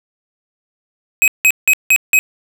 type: tone bursts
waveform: square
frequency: 2534 Hz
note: D#7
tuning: 31 cents sharp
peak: -8 dBFS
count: 5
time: 1.22-2.19 s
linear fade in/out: 0 ms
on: 58 ms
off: 170 ms
effects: none